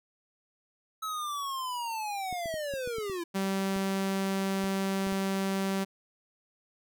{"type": "linear sweep", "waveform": "square", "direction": "down", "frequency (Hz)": [1300, 329.6], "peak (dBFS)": -33, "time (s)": [1.02, 3.24], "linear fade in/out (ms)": 10}
{"type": "clicks", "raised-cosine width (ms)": 3, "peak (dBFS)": -30, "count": 11, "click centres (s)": [2.327, 2.458, 2.541, 2.738, 2.875, 2.984, 3.098, 3.763, 4.641, 5.069, 5.124]}
{"type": "tone", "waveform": "sawtooth", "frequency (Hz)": 193.7, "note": "G3", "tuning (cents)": -20, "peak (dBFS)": -24, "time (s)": [3.34, 5.85], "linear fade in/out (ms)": 20}
{"effects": []}